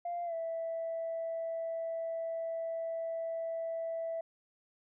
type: tone with pitch glide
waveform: sine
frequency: 695 to 659 Hz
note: F5 to E5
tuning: -9 to -1 cents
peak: -33 dBFS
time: 0.05-4.21 s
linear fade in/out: 5 ms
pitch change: -92 cents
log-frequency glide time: 0.25-0.34 s
effects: tanh soft clip ceiling -30 dBFS